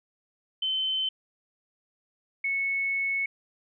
sine tone pair in turn, 3070 / 2204 Hz, G7 / C#7, -37 / -11 cents, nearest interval tritone, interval 574 cents, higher first, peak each -25 dBFS, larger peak neither, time 0.62-1.09 / 2.44-3.26 s, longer second, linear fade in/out 5 ms, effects none

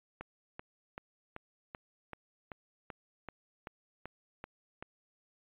click train, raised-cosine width 0.5 ms, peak -27 dBFS, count 13, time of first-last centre 0.21-4.825 s, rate 2.6 Hz, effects resampled to 8000 Hz

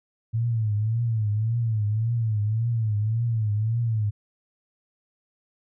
sine tone with vibrato, 110.9 Hz, A2, 14 cents sharp, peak -21 dBFS, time 0.33-4.11 s, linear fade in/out 20 ms, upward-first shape triangle, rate 1.8 Hz, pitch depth 130 cents each way, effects none

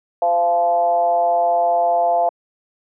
sine tone with frequency modulation, 690 Hz, F5, 21 cents flat, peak -13 dBFS, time 0.22-2.29 s, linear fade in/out 2 ms, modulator 175 Hz, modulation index 0.75, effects high-pass 400 Hz 12 dB/octave

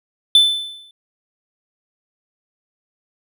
triangle tone with exponential decay, 3520 Hz, A7, in tune, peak -4 dBFS, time 0.35-0.91 s, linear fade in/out 2 ms, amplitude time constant 120 ms, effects none

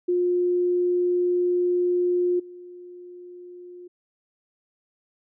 sine tone with level steps, 355.9 Hz, F4, 33 cents sharp, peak -19 / -39 dBFS, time 0.08-3.88 s, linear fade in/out 10 ms, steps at 2.39 s, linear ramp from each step 10 ms, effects none

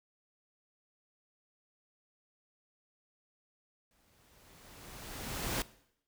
pink noise with exponential growth, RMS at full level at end -33 dBFS, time 3.91-5.62 s, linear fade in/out 1 ms, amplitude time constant 370 ms, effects noise-tail reverb RT60 0.7 s tail -19 dB re dry

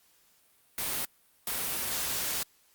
white noise bursts at uneven times, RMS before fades -32 dBFS, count 2, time 0.78-1.05 / 1.47-2.43 s, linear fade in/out 2 ms, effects white hiss -65 dBFS RMS until 2.74 s + Opus 48 kbps

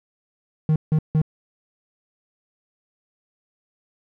triangle tone bursts, 155.56 Hz, D#3, in tune, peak -13 dBFS, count 3, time 0.69-1.217 s, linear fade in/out 2 ms, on 69 ms, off 160 ms, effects none

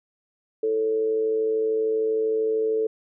sine tone with amplitude modulation, 440 Hz, A4, in tune, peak -18 dBFS, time 0.63-2.87 s, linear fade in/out 5 ms, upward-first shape sine, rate 113 Hz, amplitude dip 50%, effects none

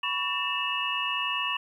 sine tone cluster, 993 / 1122 / 1796 / 2660 / 2881 Hz, B5 / C#6 / A6 / E7 / F#7, +9 / +21 / +35 / +15 / -47 cents, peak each -35 / -33 / -38 / -31 / -31 dBFS, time 0.03-1.57 s, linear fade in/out 5 ms, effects 10-bit

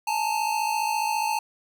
square tone pair together, 850 / 904.7 Hz, G#5 / A5, +40 / +48 cents, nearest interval minor second, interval 108 cents, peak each -27 dBFS, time 0.07-1.39 s, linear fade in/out 5 ms, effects none

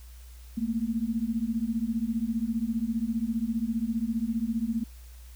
sine beating tone pair, 220 / 235 Hz, A3 / A#3, 0 / +14 cents, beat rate 15 Hz, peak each -29 dBFS, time 0.57-4.84 s, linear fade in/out 10 ms, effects added 60 Hz sine -44 dBFS peak until 5.35 s + white hiss -57 dBFS RMS until 5.35 s

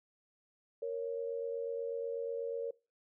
sine tone pair together, 466.2 / 554.4 Hz, A#4 / C#5, 0 / 0 cents, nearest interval minor third, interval 300 cents, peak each -36 / -40 dBFS, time 0.82-2.71 s, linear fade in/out 5 ms, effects noise-tail reverb RT60 0.3 s tail -23 dB re dry

